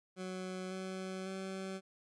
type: tone with pitch steps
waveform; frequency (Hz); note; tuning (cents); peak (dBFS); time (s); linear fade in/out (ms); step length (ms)
20% pulse; 185.5 / 188.09 / 190.72; F#3 / F#3 / G3; +5 / +29 / -47; -35; 0.16-1.81; 50; 550
effects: resampled to 22050 Hz

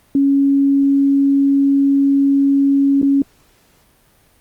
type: tone with dropouts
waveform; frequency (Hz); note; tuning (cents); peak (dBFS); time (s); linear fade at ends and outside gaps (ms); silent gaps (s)
sine; 277.4; C#4; +1; -10; 0.15-3.22; 2; 3.016-3.028
effects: pink hiss -54 dBFS RMS until 4.4 s + Opus 32 kbps

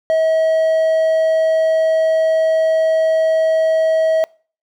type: tone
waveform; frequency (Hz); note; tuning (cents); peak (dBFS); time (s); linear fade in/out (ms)
triangle; 641; E5; -49; -10; 0.1-4.24; 0
effects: noise-tail reverb RT60 0.4 s tail -24 dB re dry

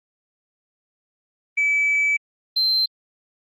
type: tone pair in turn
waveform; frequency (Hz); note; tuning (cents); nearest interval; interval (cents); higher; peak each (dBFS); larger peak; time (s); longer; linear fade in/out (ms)
sine; 2300 / 4117; D7 / C8; -37 / -29; minor seventh; 1008; second; -15; neither; 1.57-2.17 / 2.56-2.86; first; 10
effects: tanh soft clip ceiling -14 dBFS + Opus 32 kbps

